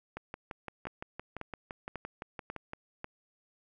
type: two click trains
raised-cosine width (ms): 0.5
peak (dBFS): -23 / -24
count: 5 / 16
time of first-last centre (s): 0.87-3.044 / 0.17-2.734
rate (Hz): 1.84 / 5.85
effects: none